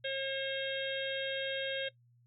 harmonic tone with a mistuned harmonic, 539 Hz, C#5, 49 cents flat, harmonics 1 / 3 / 4 / 5 / 6 / 7, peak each -36 / -41 / -45 / -46 / -40 / -42 dBFS, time 0.04-1.89 s, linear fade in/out 10 ms, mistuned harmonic 7, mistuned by -20 cents, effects noise-tail reverb RT60 0.1 s tail -19 dB re dry + added 120 Hz sine -63 dBFS peak until 2.26 s

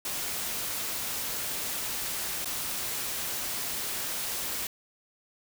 white noise with dropouts, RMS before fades -33 dBFS, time 0.05-4.67 s, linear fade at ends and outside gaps 2 ms, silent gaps 2.446-2.456 s, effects none

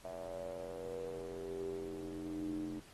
square tone with band-pass filter sweep, 43.79 Hz, F1, 5 cents sharp, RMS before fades -43 dBFS, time 0.04-2.8 s, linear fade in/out 10 ms, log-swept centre 640 to 280 Hz, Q 9.9, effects pink hiss -60 dBFS RMS until 2.93 s + AAC 32 kbps

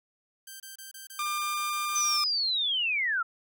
5% pulse tone bursts, 1568 Hz, G6, in tune, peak -31 dBFS, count 11, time 0.47-2.17 s, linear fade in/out 5 ms, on 130 ms, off 27 ms
sawtooth tone, 1198 Hz, D6, 34 cents sharp, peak -25 dBFS, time 1.19-2.24 s, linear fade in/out 2 ms
sine linear sweep, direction down, 6160 to 1300 Hz, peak -25 dBFS, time 1.95-3.23 s, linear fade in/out 10 ms
effects none

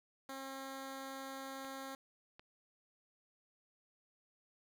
10% pulse tone, 268.9 Hz, C4, 47 cents sharp, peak -36 dBFS, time 0.29-1.95 s, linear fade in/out 2 ms
clicks, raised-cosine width 0.3 ms, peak -38 dBFS, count 2, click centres 1.648 / 2.395 s
effects none

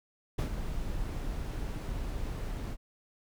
brown noise with ADSR envelope, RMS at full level -28 dBFS, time 0.38-2.77 s, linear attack 10 ms, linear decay 99 ms, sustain -7 dB, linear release 53 ms, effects none

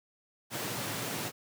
pink high-pass noise, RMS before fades -36 dBFS, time 0.5-1.32 s, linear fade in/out 50 ms, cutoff 100 Hz, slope 96 dB/octave, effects none

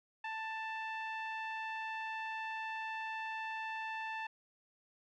sawtooth tone with low-pass filter, 884 Hz, A5, 8 cents sharp, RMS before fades -41 dBFS, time 0.24-4.27 s, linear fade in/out 5 ms, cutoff 2400 Hz, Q 2.3, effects none

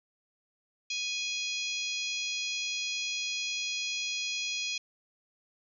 harmonic tone, 830.6 Hz, G#5, in tune, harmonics 3 / 4 / 5 / 6 / 7 / 8, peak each -35 / -37 / -39 / -41 / -42 / -43 dBFS, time 0.9-4.78 s, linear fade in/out 5 ms, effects none

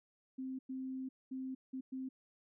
sine tone bursts at uneven times, 261.6 Hz, C4, in tune, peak -39 dBFS, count 5, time 0.38-0.59 / 0.69-1.09 / 1.31-1.55 / 1.73-1.81 / 1.92-2.09 s, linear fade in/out 10 ms, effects none

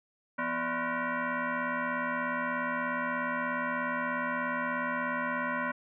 sine tone with frequency modulation, 246.9 Hz, B3, in tune, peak -29 dBFS, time 0.38-5.72 s, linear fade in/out 10 ms, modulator 417 Hz, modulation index 4.1, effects none

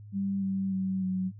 sine tone with pitch steps, 196.5 / 193.12 / 189.81 / 186.55 Hz, G3 / G3 / F#3 / F#3, +4 / -26 / +44 / +14 cents, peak -27 dBFS, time 0.12-1.32 s, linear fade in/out 50 ms, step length 300 ms, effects added 104 Hz sine -44 dBFS peak until 1.39 s

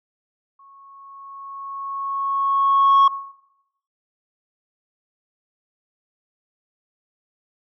sine tone with exponential growth, 1100 Hz, C#6, 14 cents flat, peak -7 dBFS, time 0.59-3.08 s, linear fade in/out 5 ms, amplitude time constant 540 ms, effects noise-tail reverb RT60 0.8 s tail -18 dB re dry + tanh soft clip ceiling -9 dBFS

